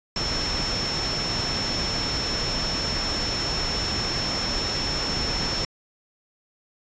sine tone in noise, 5400 Hz, E8, 41 cents sharp, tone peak -27 dBFS, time 0.16-5.65 s, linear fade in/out 2 ms, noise pink, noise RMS -28 dBFS, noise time 0.16-5.65 s, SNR -2 dB, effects resampled to 16000 Hz

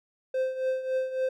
triangle tone with tremolo, 520 Hz, C5, 11 cents flat, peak -21 dBFS, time 0.34-1.29 s, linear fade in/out 5 ms, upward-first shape triangle, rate 3.6 Hz, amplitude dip 75%, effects none

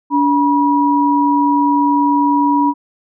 sine tone pair together, 287.5 / 967 Hz, D4 / B5, -37 / -37 cents, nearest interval octave + major sixth, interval 2100 cents, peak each -13 dBFS, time 0.1-2.74 s, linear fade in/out 50 ms, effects none

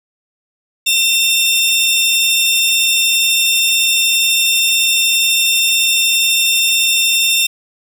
sawtooth tone pair together, 2709 / 3616 Hz, E7 / A7, +47 / +47 cents, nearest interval perfect fourth, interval 500 cents, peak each -11 dBFS, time 0.86-7.47 s, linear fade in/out 10 ms, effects none

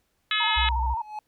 harmonic tone, 426.1 Hz, G#4, 44 cents sharp, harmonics 3 / 4 / 5 / 6 / 7 / 8 / 9, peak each -30 / -30 / -30 / -30 / -30 / -30 / -30 dBFS, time 0.31-0.69 s, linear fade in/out 2 ms
sine tone with vibrato, 916 Hz, A#5, 31 cents flat, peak -26 dBFS, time 0.4-1.02 s, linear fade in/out 5 ms, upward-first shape square, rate 14 Hz, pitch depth 50 cents each way
sine tone, 63.6 Hz, C2, 48 cents flat, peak -24 dBFS, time 0.56-0.95 s, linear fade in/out 20 ms
triangle tone with exponential growth, 850 Hz, G#5, 40 cents sharp, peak -27 dBFS, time 0.83-1.19 s, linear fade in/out 2 ms, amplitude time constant 78 ms
effects pink hiss -72 dBFS RMS until 1.27 s

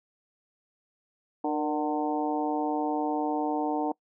harmonic tone with a mistuned harmonic, 150 Hz, D3, 37 cents sharp, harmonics 2 / 3 / 4 / 5 / 6 / 7, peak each -29 / -34 / -37 / -31 / -33 / -46 dBFS, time 1.44-3.92 s, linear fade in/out 5 ms, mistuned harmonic 3, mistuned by +60 cents, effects noise-tail reverb RT60 0.1 s tail -24 dB re dry

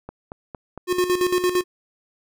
click train, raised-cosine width 1 ms, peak -20 dBFS, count 4, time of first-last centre 0.09-0.776 s, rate 4.37 Hz
square tone with tremolo, 360.9 Hz, F#4, 43 cents flat, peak -17 dBFS, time 0.87-1.64 s, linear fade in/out 50 ms, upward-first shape square, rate 8.8 Hz, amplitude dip 65%
effects none

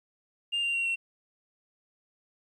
sine tone with pitch steps, 2804 / 2777 / 2749 / 2723 Hz, F7 / F7 / F7 / F7, +6 / -10 / -28 / -44 cents, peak -24 dBFS, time 0.52-0.96 s, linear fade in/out 20 ms, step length 110 ms, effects tanh soft clip ceiling -25 dBFS + 11-bit

